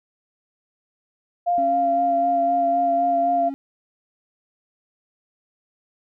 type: tone with vibrato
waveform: sine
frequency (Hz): 694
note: F5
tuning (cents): -11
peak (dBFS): -17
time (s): 1.46-3.5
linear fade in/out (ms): 20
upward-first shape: sine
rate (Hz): 3.9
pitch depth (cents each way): 22
type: tone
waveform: triangle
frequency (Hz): 274.7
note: C#4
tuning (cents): -16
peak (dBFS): -26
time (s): 1.58-3.54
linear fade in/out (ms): 0
effects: none